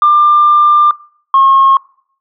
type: tone pair in turn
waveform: sine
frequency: 1193 / 1081.7 Hz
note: D6 / C#6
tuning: +27 / -43 cents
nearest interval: major second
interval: 170 cents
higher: first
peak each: -3 dBFS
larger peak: neither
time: 0.02-0.91 / 1.34-1.77 s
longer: first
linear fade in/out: 2 ms
effects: noise-tail reverb RT60 0.6 s tail -24 dB re dry + tanh soft clip ceiling 0 dBFS